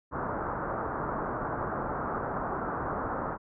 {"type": "low-pass noise", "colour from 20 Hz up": "white", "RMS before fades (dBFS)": -33, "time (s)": [0.11, 3.38], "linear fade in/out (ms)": 50, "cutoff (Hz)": 1400, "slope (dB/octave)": 48, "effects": []}